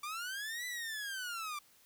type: linear two-way sweep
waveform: sawtooth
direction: up then down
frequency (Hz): 1162 to 2000 to 1162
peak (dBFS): -35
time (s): 0.03-1.59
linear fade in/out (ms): 5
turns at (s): 0.66
effects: white hiss -65 dBFS RMS until 1.85 s